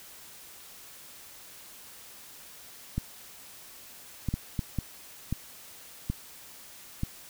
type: clicks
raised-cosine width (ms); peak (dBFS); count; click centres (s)
5; -16; 8; 2.98 / 4.287 / 4.34 / 4.592 / 4.787 / 5.326 / 6.1 / 7.034
effects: white hiss -49 dBFS RMS until 7.29 s